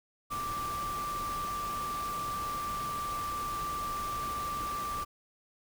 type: tone in noise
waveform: sine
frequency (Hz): 1174.7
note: D6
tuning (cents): 0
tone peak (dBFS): -33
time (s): 0.3-5.05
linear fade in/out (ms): 20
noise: pink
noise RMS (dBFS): -42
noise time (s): 0.3-5.05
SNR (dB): +6
effects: none